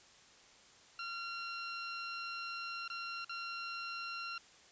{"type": "tone with dropouts", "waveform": "20% pulse", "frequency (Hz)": 1376, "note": "F6", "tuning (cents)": -26, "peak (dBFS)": -35, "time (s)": [0.99, 4.38], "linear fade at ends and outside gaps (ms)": 2, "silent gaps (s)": [[2.879, 2.9], [3.246, 3.294]], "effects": ["white hiss -61 dBFS RMS until 4.71 s", "resampled to 16000 Hz"]}